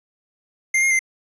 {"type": "tone with pitch steps", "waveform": "square", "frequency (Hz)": [2106, 2136, 2083], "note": ["C7", "C7", "C7"], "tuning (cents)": [11, 35, -8], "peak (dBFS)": -16, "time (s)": [0.74, 0.992], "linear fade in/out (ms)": 5, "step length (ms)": 84, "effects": ["resampled to 24000 Hz"]}